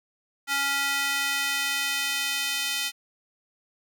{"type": "tone with high-pass filter sweep", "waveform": "square", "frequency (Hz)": 279, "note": "C#4", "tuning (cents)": 11, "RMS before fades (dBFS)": -27, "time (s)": [0.47, 2.92], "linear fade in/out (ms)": 50, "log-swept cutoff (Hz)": [1500, 2800], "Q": 1.3, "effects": []}